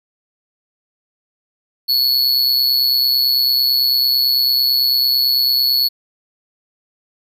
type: tone with amplitude modulation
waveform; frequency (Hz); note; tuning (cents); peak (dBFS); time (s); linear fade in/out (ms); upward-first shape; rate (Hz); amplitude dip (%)
square; 4400; C#8; -14; -10; 1.88-5.89; 20; sine; 129; 70
effects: none